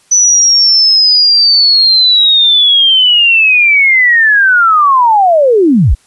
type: linear sweep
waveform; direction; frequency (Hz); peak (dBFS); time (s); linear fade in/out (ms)
sine; down; 6000 to 33.12; -4; 0.11-5.95; 10
effects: white hiss -49 dBFS RMS until 6.06 s + resampled to 24000 Hz